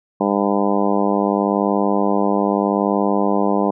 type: harmonic tone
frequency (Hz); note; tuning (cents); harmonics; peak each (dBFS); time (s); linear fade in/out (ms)
100.8; G2; +49; 2 / 3 / 4 / 5 / 6 / 7 / 8 / 9 / 10; -20 / -22 / -23 / -24 / -25 / -25 / -26 / -27 / -27; 0.2-3.71; 10
effects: none